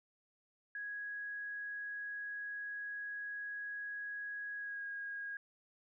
sine tone with pitch glide, 1661.2 to 1638.3 Hz, G#6 to G#6, 0 to -24 cents, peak -40 dBFS, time 0.75-5.37 s, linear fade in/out 2 ms, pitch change -24 cents, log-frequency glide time 4.57-4.84 s, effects none

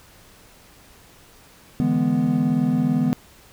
triangle chord, E dominant seventh, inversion third, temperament equal, 146.83 / 164.81 / 207.7 / 246.9 Hz, D3 / E3 / G#3 / B3, 0 / 0 / 0 / 0 cents, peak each -24 / -22 / -23 / -18 dBFS, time 1.8-3.13 s, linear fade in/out 0 ms, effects pink hiss -50 dBFS RMS until 3.52 s

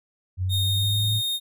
sine linear sweep, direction up, 91 to 110 Hz, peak -22 dBFS, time 0.37-1.22 s, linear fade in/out 50 ms
45% pulse tone, 3694 Hz, A#7, 16 cents flat, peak -24 dBFS, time 0.49-1.4 s, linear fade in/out 50 ms
effects none

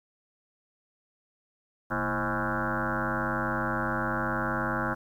sine tone with frequency modulation, 828 Hz, G#5, 5 cents flat, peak -26 dBFS, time 1.9-4.95 s, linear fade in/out 20 ms, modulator 99.3 Hz, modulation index 7.5, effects 10-bit

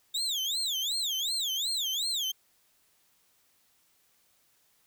35% pulse tone with vibrato, 3595 Hz, A7, 36 cents sharp, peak -27 dBFS, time 0.14-2.32 s, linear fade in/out 10 ms, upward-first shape sine, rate 2.7 Hz, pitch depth 280 cents each way, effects white hiss -68 dBFS RMS until 4.86 s

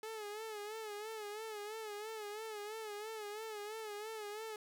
sawtooth tone with vibrato, 427.7 Hz, A4, 49 cents flat, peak -39 dBFS, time 0.03-4.56 s, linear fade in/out 2 ms, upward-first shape sine, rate 3 Hz, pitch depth 74 cents each way, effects none

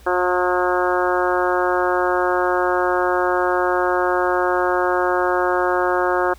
harmonic tone, 180 Hz, F#3, 47 cents flat, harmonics 2 / 3 / 4 / 5 / 6 / 7 / 8 / 9, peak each -21 / -23 / -24 / -25 / -26 / -26 / -27 / -28 dBFS, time 0.06-6.34 s, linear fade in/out 10 ms, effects added 60 Hz sine -43 dBFS peak until 6.38 s + pink hiss -50 dBFS RMS until 6.38 s

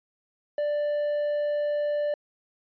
triangle tone, 589 Hz, D5, 5 cents sharp, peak -22 dBFS, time 0.58-2.14 s, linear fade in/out 2 ms, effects resampled to 11025 Hz

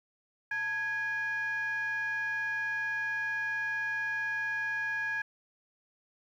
sine tone with frequency modulation, 1661.2 Hz, G#6, in tune, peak -29 dBFS, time 0.51-5.22 s, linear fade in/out 5 ms, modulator 769 Hz, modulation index 0.48, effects tanh soft clip ceiling -26 dBFS + 11-bit

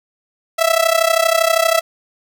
sawtooth tone with amplitude modulation, 659.3 Hz, E5, in tune, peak -5 dBFS, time 0.58-1.81 s, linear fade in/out 20 ms, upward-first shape sine, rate 32.6 Hz, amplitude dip 85%, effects none

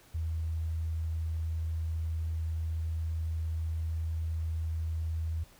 sine tone, 80.8 Hz, E2, 34 cents flat, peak -30 dBFS, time 0.14-5.44 s, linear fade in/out 10 ms, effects pink hiss -59 dBFS RMS until 5.59 s

